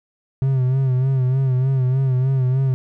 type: tone with vibrato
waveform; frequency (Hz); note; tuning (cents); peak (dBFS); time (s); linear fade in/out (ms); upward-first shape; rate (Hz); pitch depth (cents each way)
triangle; 130.8; C3; 0; -13; 0.42-2.74; 0; sine; 3.3; 60
effects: none